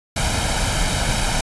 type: noise with comb filter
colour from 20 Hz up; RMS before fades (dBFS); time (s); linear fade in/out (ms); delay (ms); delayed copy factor
pink; -20; 0.16-1.41; 5; 1.3; +0.6
effects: resampled to 24000 Hz